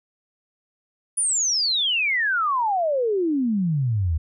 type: exponential sweep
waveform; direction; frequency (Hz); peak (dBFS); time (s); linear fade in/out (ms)
sine; down; 9956 to 74.8; -19; 1.17-4.18; 10
effects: none